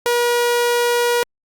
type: tone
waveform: sawtooth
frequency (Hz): 480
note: B4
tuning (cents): -49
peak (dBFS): -11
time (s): 0.06-1.23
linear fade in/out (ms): 0
effects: Opus 48 kbps